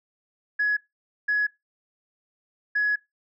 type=tone bursts at uneven times; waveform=sine; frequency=1683 Hz; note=G#6; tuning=23 cents sharp; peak=-19 dBFS; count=3; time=0.59-0.77 / 1.28-1.47 / 2.75-2.96 s; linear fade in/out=10 ms; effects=noise-tail reverb RT60 0.2 s tail -24 dB re dry + tanh soft clip ceiling -16 dBFS